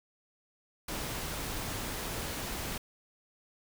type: noise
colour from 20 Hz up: pink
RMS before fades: -37 dBFS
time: 0.88-2.78 s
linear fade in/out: 5 ms
effects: none